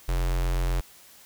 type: tone with notch filter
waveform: square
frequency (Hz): 44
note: F1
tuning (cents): +14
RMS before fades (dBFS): -25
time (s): 0.08-0.81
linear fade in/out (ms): 10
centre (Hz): 220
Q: 1.5
effects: white hiss -52 dBFS RMS until 1.25 s